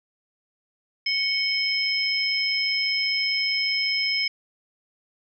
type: tone cluster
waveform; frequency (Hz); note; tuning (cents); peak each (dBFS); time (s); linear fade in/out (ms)
sine; 2215 / 3109 / 5140; C#7 / G7 / E8; -2 / -15 / -45; -25 / -33 / -24; 1.06-4.28; 5
effects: none